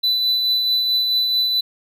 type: tone with tremolo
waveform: triangle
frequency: 3991 Hz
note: B7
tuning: 17 cents sharp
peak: -13 dBFS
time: 0.03-1.61 s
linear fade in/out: 10 ms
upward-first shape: triangle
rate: 4.6 Hz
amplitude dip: 35%
effects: none